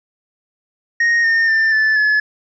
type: tone with pitch steps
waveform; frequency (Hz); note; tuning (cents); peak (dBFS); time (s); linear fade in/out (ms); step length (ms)
triangle; 1864.7 / 1825.3 / 1786.7 / 1748.9 / 1711.9; A#6 / A#6 / A6 / A6 / A6; 0 / -37 / +26 / -11 / -48; -10; 1-2.2; 5; 240
effects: resampled to 16000 Hz